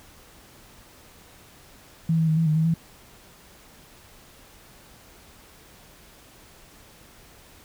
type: tone with pitch steps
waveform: sine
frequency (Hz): 163.2 / 161.5 / 157.3 / 163.7 / 153.9 / 159.8 / 164.9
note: E3 / E3 / D#3 / E3 / D#3 / D#3 / E3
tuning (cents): -17 / -35 / +19 / -12 / -19 / +47 / +1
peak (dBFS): -18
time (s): 2.09-2.741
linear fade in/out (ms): 5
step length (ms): 93
effects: pink hiss -51 dBFS RMS until 7.64 s